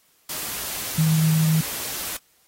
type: tone in noise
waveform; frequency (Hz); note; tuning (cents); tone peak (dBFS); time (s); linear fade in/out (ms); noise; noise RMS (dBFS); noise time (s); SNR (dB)
sine; 158.5; D#3; +32; -16; 0.98-1.61; 5; white; -30; 0.29-2.17; +11
effects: white hiss -61 dBFS RMS until 2.47 s + AAC 48 kbps